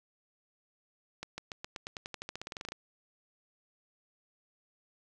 accelerating click train, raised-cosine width 0.2 ms, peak -22 dBFS, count 20, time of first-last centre 1.23-2.72 s, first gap 150 ms, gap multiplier 0.92, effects none

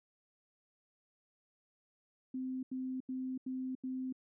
sine tone bursts, 258.7 Hz, C4, 19 cents flat, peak -36 dBFS, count 5, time 2.34-4.126 s, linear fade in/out 5 ms, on 290 ms, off 84 ms, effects none

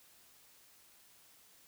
silence, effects white hiss -63 dBFS RMS until 1.67 s

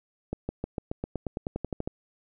accelerating click train, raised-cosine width 2 ms, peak -17 dBFS, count 15, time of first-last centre 0.33-1.875 s, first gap 160 ms, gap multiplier 0.94, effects none

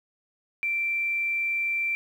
sine tone, 2349 Hz, D7, in tune, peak -24 dBFS, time 0.63-1.95 s, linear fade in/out 0 ms, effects 9-bit

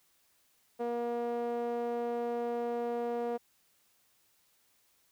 sawtooth tone with band-pass filter, 237.7 Hz, A#3, 34 cents sharp, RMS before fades -34 dBFS, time 0.79-3.38 s, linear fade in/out 20 ms, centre 560 Hz, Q 3.4, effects white hiss -70 dBFS RMS until 5.11 s

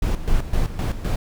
brown noise with tremolo, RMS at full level -19 dBFS, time 0.02-1.16 s, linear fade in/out 5 ms, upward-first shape square, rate 3.9 Hz, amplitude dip 70%, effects none

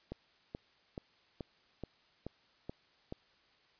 click train, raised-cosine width 2 ms, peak -27 dBFS, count 8, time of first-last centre 0.12-3.124 s, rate 2.33 Hz, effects white hiss -68 dBFS RMS until 3.79 s + resampled to 11025 Hz

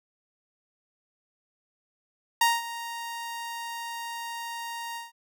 sawtooth tone with ADSR envelope, 932.3 Hz, A#5, in tune, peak -14 dBFS, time 2.41-5.12 s, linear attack 4 ms, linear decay 200 ms, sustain -16 dB, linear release 160 ms, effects none

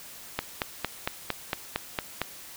click train, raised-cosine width 0.3 ms, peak -10 dBFS, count 9, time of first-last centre 0.39-2.216 s, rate 4.38 Hz, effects white hiss -45 dBFS RMS until 2.56 s

